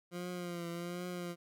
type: tone with vibrato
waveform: 20% pulse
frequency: 174.61 Hz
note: F3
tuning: in tune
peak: -34 dBFS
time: 0.11-1.36 s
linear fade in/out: 50 ms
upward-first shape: triangle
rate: 1.3 Hz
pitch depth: 52 cents each way
effects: none